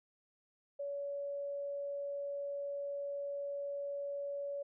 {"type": "tone", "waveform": "sine", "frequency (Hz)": 566, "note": "C#5", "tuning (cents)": 36, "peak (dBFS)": -37, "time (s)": [0.79, 4.63], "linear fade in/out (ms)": 10, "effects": []}